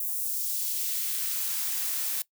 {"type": "noise with high-pass filter sweep", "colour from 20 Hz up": "blue", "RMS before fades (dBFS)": -30, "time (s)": [0, 2.22], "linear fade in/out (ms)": 2, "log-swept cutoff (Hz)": [11000, 250], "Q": 0.79, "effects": ["noise-tail reverb RT60 0.1 s tail -20 dB re dry"]}